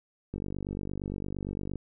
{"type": "click train", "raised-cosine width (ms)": 3, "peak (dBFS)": -22, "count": 70, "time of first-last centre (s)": [0.34, 1.757], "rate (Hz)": 48.7, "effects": []}